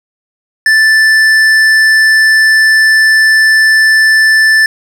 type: tone with tanh clipping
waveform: triangle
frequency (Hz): 1760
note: A6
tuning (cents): 0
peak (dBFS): -6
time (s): 0.66-4.66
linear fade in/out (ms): 2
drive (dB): 15
effects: none